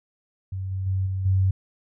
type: tone with level steps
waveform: sine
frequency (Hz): 95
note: F#2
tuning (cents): +46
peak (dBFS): -27 / -25 / -21 / -24 / -17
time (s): 0.52-1.51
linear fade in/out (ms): 5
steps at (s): 0.71 / 0.86 / 1.06 / 1.25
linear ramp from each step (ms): 10
effects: none